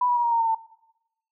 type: tone with pitch steps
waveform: sine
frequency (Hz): 987.8 / 972 / 956.4 / 941 / 925.9 / 911.1 / 896.4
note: B5 / B5 / A#5 / A#5 / A#5 / A#5 / A5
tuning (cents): 0 / -28 / +44 / +16 / -12 / -40 / +32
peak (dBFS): -19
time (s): 0.01-0.549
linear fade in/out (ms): 5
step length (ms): 77
effects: noise-tail reverb RT60 0.8 s tail -18 dB re dry